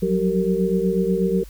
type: tone cluster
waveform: sine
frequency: 181 / 189.2 / 384.4 / 460.4 Hz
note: F#3 / F#3 / G4 / A#4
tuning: -38 / +39 / -34 / -22 cents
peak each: -23 dBFS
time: 0.02-1.44 s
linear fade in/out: 10 ms
effects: added 50 Hz sine -38 dBFS peak until 1.49 s + white hiss -50 dBFS RMS until 1.49 s